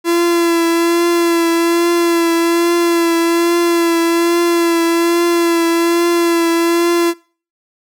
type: tone with vibrato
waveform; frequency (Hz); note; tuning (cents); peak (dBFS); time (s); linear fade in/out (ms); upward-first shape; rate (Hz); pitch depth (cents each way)
45% pulse; 339; E4; +49; -11; 0.04-7.14; 50; triangle; 1.2; 27
effects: noise-tail reverb RT60 0.4 s tail -22 dB re dry